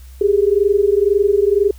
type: tone pair together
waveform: sine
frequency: 393.8 / 415.8 Hz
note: G4 / G#4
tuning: +8 / +2 cents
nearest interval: minor second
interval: 94 cents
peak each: -14 dBFS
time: 0.21-1.71 s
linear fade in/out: 5 ms
effects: added 64 Hz sine -35 dBFS peak until 1.78 s + white hiss -50 dBFS RMS until 1.78 s